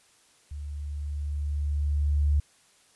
sine tone with level ramp, 73 Hz, D2, 10 cents flat, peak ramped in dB -34 to -19 dBFS, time 0.51-2.4 s, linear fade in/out 5 ms, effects white hiss -61 dBFS RMS until 2.95 s + resampled to 24000 Hz

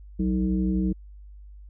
sine tone with frequency modulation, 187.5 Hz, F#3, 23 cents sharp, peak -21 dBFS, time 0.19-0.93 s, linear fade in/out 10 ms, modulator 129 Hz, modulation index 1, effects added 50 Hz sine -42 dBFS peak until 1.69 s

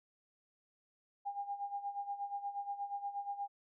sine tone with tremolo, 806 Hz, G5, 48 cents sharp, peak -35 dBFS, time 1.25-3.48 s, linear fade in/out 20 ms, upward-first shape sine, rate 8.4 Hz, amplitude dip 75%, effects none

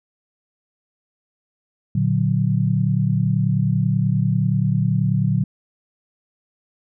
sine chord, Bb augmented, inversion none, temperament equal, 116.54 / 146.83 / 185 Hz, Bb2 / D3 / F#3, 0 / 0 / 0 cents, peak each -20 / -20 / -21 dBFS, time 1.95-5.44 s, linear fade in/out 5 ms, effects none

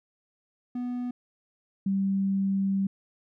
triangle / sine tone pair in turn, 246.2 / 194.91 Hz, B3 / G3, -5 / -10 cents, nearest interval major third, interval 405 cents, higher first, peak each -27 / -23 dBFS, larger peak second, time 0.75-1.11 / 1.86-2.87 s, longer second, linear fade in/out 5 ms, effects none

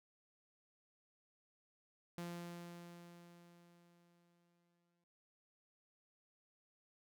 sawtooth tone with exponential decay, 172.8 Hz, F3, 18 cents flat, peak -39 dBFS, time 2.18-5.04 s, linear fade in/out 0 ms, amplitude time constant 620 ms, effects none

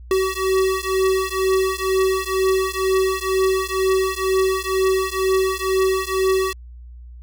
square beating tone pair, 378.6 / 380.7 Hz, F#4 / F#4, +40 / +49 cents, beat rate 2.1 Hz, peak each -21 dBFS, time 0.11-6.53 s, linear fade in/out 2 ms, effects added 60 Hz sine -36 dBFS peak until 7.22 s

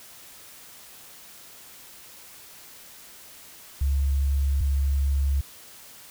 sine tone pair in turn, 69.3 / 69.3 Hz, C#2 / C#2, 0 / 0 cents, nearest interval unison, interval 0 cents, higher neither, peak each -20 dBFS, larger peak neither, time 3.81-4.61 / 4.61-5.41 s, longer neither, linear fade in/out 5 ms, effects white hiss -47 dBFS RMS until 6.1 s

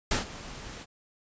pink noise with ADSR envelope, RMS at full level -24 dBFS, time 0.11-0.86 s, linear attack 3 ms, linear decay 130 ms, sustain -18 dB, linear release 46 ms, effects resampled to 16000 Hz

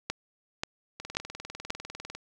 two click trains, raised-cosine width 0.2 ms, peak -22 / -12 dBFS, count 24 / 4, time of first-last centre 1-2.15 / 0.1-1.704 s, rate 20 / 1.87 Hz, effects none

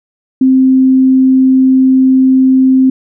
sine tone, 261.6 Hz, C4, in tune, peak -4 dBFS, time 0.41-2.9 s, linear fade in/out 5 ms, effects none

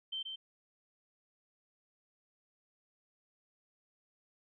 sine tone with echo, 3114 Hz, G7, 12 cents flat, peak -36 dBFS, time 0.12-0.23 s, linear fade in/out 10 ms, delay 130 ms, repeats 1, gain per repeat -4 dB, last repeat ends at 0.36 s, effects none

